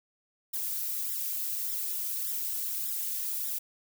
violet noise with flanger, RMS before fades -33 dBFS, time 0.53-3.59 s, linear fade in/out 10 ms, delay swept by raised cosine 0.55 to 3.45 ms, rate 1.7 Hz, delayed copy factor +0.9, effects none

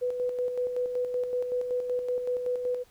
sine tone with tremolo, 495.9 Hz, B4, 7 cents sharp, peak -25 dBFS, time 0.01-2.84 s, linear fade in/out 20 ms, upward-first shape square, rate 5.3 Hz, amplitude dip 45%, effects pink hiss -61 dBFS RMS until 2.9 s

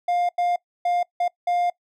triangle tone bursts at uneven times, 705 Hz, F5, 16 cents sharp, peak -17 dBFS, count 5, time 0.08-0.29 / 0.38-0.56 / 0.85-1.03 / 1.2-1.28 / 1.47-1.7 s, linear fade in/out 5 ms, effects noise-tail reverb RT60 0.1 s tail -22 dB re dry

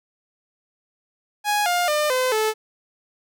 sawtooth tone with pitch steps, 830.6 / 706.6 / 601.1 / 511.3 / 434.9 Hz, G#5 / F5 / D5 / C5 / A4, 0 / +20 / +40 / -40 / -20 cents, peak -15 dBFS, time 1.44-2.54 s, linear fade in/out 50 ms, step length 220 ms, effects none

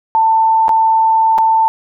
sine tone with dropouts, 891 Hz, A5, 22 cents sharp, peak -8 dBFS, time 0.15-1.68 s, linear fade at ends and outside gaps 0 ms, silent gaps 0.682-0.692 / 1.38-1.385 s, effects none

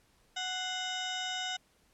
harmonic tone with a mistuned harmonic, 740 Hz, F#5, in tune, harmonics 1 / 2 / 3 / 4 / 5 / 7 / 8 / 9 / 10, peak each -40 / -41 / -45 / -39 / -40 / -48 / -48 / -53 / -48 dBFS, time 0.36-1.57 s, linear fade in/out 10 ms, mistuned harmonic 3, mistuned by -100 cents, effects pink hiss -68 dBFS RMS until 1.93 s + low-pass 12000 Hz 12 dB/octave

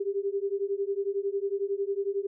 sine beating tone pair, 392 / 403 Hz, G4 / G4, 0 / +48 cents, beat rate 11 Hz, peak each -30 dBFS, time 0-2.27 s, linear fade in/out 10 ms, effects none

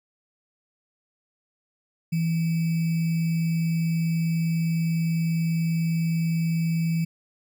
sine tone with sample-and-hold, 164.81 Hz, E3, in tune, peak -21 dBFS, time 2.12-7.05 s, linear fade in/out 10 ms, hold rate 2450 Hz, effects none

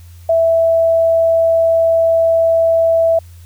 sine tone, 659.3 Hz, E5, in tune, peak -9 dBFS, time 0.29-3.19 s, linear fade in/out 5 ms, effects added 86 Hz sine -35 dBFS peak until 3.45 s + white hiss -50 dBFS RMS until 3.45 s

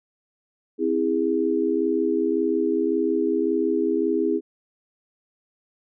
sine chord, C augmented, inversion none, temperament just, 261.6 / 327 / 408.8 Hz, C4 / E4 / G#4, 0 / -14 / -27 cents, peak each -26 / -23 / -23 dBFS, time 0.78-4.41 s, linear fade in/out 50 ms, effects none

